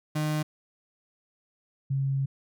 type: tone pair in turn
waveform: 35% pulse / sine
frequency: 152.9 / 136.22 Hz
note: D#3 / C#3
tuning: -30 / -30 cents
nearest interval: major second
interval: 200 cents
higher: first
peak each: -24 dBFS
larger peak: neither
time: 0.15-0.43 / 1.9-2.26 s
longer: second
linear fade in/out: 10 ms
effects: none